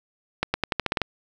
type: accelerating click train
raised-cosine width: 0.3 ms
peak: -6 dBFS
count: 9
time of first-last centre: 0.43-1.017 s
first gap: 110 ms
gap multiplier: 0.88
effects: 8-bit